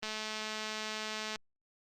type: click train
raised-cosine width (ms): 0.2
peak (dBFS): -21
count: 288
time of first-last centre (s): 0.03-1.359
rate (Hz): 216
effects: Opus 32 kbps